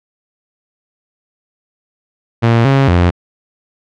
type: tone with pitch steps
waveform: sawtooth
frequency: 115.9 / 136.3 / 87.8 Hz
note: A#2 / C#3 / F2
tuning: -10 / -29 / +10 cents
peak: -4 dBFS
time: 2.42-3.11 s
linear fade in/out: 20 ms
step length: 230 ms
effects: low-pass 3000 Hz 12 dB/octave